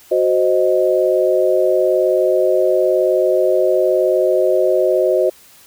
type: chord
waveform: sine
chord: C diminished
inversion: second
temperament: equal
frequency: 370 / 523.3 / 622.3 Hz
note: Gb4 / C5 / Eb5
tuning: 0 / 0 / 0 cents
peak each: -16 dBFS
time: 0.11-5.3 s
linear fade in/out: 10 ms
effects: white hiss -46 dBFS RMS until 5.66 s